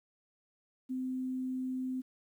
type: tone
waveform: sine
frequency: 257.6 Hz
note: C4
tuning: 27 cents flat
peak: -33 dBFS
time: 0.89-2.02 s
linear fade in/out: 20 ms
effects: 11-bit